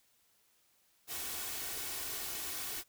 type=noise with comb filter; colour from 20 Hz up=white; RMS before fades=-40 dBFS; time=1.07-2.84 s; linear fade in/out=50 ms; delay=2.7 ms; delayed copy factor=+0.5; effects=white hiss -71 dBFS RMS until 2.88 s